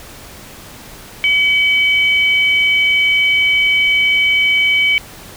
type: tone pair together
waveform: sine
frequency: 2278 / 3046 Hz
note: C#7 / F#7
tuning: +47 / +50 cents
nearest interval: perfect fourth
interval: 503 cents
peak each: -11 / -17 dBFS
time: 1.24-4.98 s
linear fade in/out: 0 ms
effects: pink hiss -36 dBFS RMS until 5.36 s